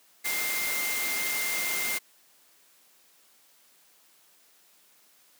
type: tone in noise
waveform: sine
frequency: 2100 Hz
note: C7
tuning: 6 cents sharp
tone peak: -31 dBFS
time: 0.24-1.99 s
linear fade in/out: 20 ms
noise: white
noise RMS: -31 dBFS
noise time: 0.24-1.99 s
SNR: -3 dB
effects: white hiss -61 dBFS RMS until 5.39 s + high-pass 200 Hz 12 dB/octave